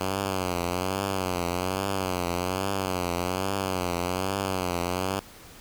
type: tone with vibrato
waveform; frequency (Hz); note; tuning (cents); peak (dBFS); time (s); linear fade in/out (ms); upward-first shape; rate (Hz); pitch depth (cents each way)
5% pulse; 92.5; F#2; 0; -15; 0-5.2; 10; triangle; 1.2; 120
effects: pink hiss -48 dBFS RMS until 5.6 s